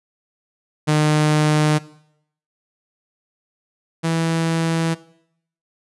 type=tone pair in turn; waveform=sawtooth; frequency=152.1 / 164.18 Hz; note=D#3 / E3; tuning=-39 / -7 cents; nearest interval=minor second; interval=132 cents; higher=second; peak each=-10 / -14 dBFS; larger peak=first; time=0.87-1.79 / 4.03-4.95 s; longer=neither; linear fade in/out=20 ms; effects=noise-tail reverb RT60 0.7 s tail -19 dB re dry + resampled to 24000 Hz